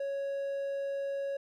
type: tone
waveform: triangle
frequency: 554.4 Hz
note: C#5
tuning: in tune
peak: -30 dBFS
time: 0-1.37 s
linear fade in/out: 5 ms
effects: none